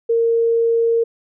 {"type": "tone", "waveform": "sine", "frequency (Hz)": 461.1, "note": "A#4", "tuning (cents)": -19, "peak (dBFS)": -13, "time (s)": [0.09, 1.04], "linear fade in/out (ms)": 10, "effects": []}